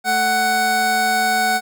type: tone pair together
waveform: 25% pulse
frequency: 220 / 743.8 Hz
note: A3 / F#5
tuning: 0 / +9 cents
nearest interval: octave + major sixth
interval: 2109 cents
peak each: -24 / -12 dBFS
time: 0.04-1.61 s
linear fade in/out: 50 ms
effects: none